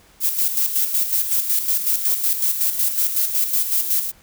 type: noise with tremolo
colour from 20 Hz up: violet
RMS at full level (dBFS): -18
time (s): 0.2-4.12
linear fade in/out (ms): 50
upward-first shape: square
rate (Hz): 5.4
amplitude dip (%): 55
effects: pink hiss -52 dBFS RMS until 4.22 s